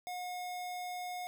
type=tone; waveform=square; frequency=722 Hz; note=F#5; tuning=43 cents flat; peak=-39 dBFS; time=0.07-1.27 s; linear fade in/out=0 ms; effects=none